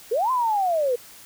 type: linear two-way sweep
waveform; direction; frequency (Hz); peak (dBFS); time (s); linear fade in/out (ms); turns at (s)
sine; up then down; 410 to 1046.5 to 468.1; -19; 0.11-0.96; 10; 0.31
effects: white hiss -46 dBFS RMS until 1.25 s